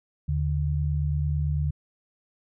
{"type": "tone pair together", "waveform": "sine", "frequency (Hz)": [77.78, 146.74], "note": ["D#2", "D3"], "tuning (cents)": [0, -1], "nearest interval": "major seventh", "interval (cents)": 1099, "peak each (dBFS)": [-25, -26], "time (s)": [0.28, 1.71], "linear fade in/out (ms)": 10, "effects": []}